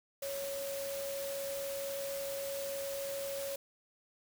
sine tone in noise, 554.4 Hz, C#5, in tune, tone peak -37 dBFS, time 0.22-3.56 s, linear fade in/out 5 ms, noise white, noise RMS -44 dBFS, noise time 0.22-3.56 s, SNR +4 dB, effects none

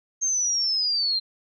sine linear sweep, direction down, 6420 to 4118 Hz, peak -21 dBFS, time 0.21-1.2 s, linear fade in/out 20 ms, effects none

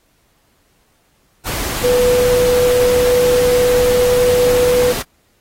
sine tone in noise, 493.9 Hz, B4, in tune, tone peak -10 dBFS, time 1.83-4.93 s, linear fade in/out 20 ms, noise pink, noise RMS -22 dBFS, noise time 1.45-5.03 s, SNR +9 dB, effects pink hiss -59 dBFS RMS until 5.4 s + AAC 48 kbps

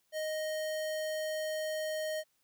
square tone, 622.3 Hz, D#5, in tune, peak -34 dBFS, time 0.12-2.24 s, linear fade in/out 50 ms, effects white hiss -75 dBFS RMS until 2.43 s

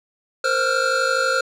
square tone cluster, 470.1 / 525 / 1370 / 1422 Hz, A#4 / C5 / F6 / F6, +15 / +6 / -34 / +31 cents, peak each -30 / -23 / -23 / -23 dBFS, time 0.44-1.41 s, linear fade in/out 5 ms, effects low-pass 7000 Hz 12 dB/octave

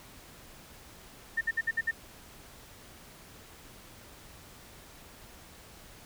sine tone bursts, 1810 Hz, A6, 48 cents sharp, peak -25 dBFS, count 6, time 1.37-1.912 s, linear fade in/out 10 ms, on 42 ms, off 58 ms, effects pink hiss -52 dBFS RMS until 6.05 s

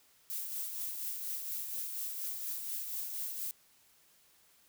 violet noise with tremolo, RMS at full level -37 dBFS, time 0.3-3.51 s, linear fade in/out 0 ms, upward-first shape triangle, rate 4.2 Hz, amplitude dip 45%, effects white hiss -66 dBFS RMS until 4.68 s

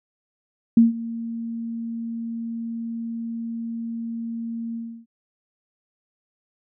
sine tone with ADSR envelope, 230.1 Hz, A#3, 22 cents flat, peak -8 dBFS, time 0.77-5.06 s, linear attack 4 ms, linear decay 150 ms, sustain -19 dB, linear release 310 ms, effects none

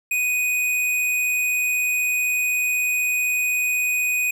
square tone, 2489 Hz, D#7, in tune, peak -20 dBFS, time 0.11-4.31 s, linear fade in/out 5 ms, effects none

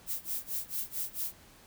violet noise with tremolo, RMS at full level -33 dBFS, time 0.06-1.35 s, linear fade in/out 50 ms, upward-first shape sine, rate 4.5 Hz, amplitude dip 95%, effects pink hiss -57 dBFS RMS until 1.66 s

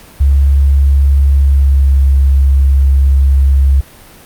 sine tone with pitch glide, 69.3 to 68.11 Hz, C#2 to C#2, 0 to -30 cents, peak -5 dBFS, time 0.2-3.81 s, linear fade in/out 10 ms, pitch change -30 cents, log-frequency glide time 1.38-1.96 s, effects pink hiss -38 dBFS RMS until 4.25 s + Opus 48 kbps

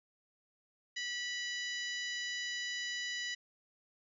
harmonic tone with a mistuned harmonic, 987.8 Hz, B5, in tune, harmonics 2 / 3 / 4 / 5 / 6 / 7, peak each -39 / -43 / -45 / -47 / -49 / -50 dBFS, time 0.96-3.35 s, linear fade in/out 10 ms, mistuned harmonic 2, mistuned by -23 cents, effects none

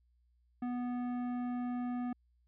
sine tone with tanh clipping, 245.7 Hz, B3, 9 cents flat, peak -36 dBFS, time 0.62-2.13 s, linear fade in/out 5 ms, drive 13 dB, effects added 60 Hz sine -68 dBFS peak until 2.47 s

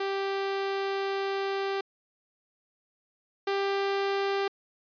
sawtooth tone pair in turn, 392 / 395 Hz, G4 / G4, 0 / +13 cents, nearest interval unison, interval 13 cents, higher second, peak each -24 / -22 dBFS, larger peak second, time 0-1.81 / 3.47-4.48 s, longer first, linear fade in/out 5 ms, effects resampled to 11025 Hz

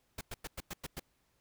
pink noise bursts, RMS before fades -41 dBFS, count 7, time 0.18-0.997 s, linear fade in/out 5 ms, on 31 ms, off 100 ms, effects pink hiss -75 dBFS RMS until 1.4 s

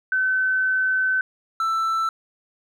sine / triangle tone pair in turn, 1523 / 1328.5 Hz, F#6 / E6, +50 / +13 cents, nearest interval major second, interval 237 cents, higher first, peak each -18 dBFS, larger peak neither, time 0.12-1.21 / 1.6-2.09 s, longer first, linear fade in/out 2 ms, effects none

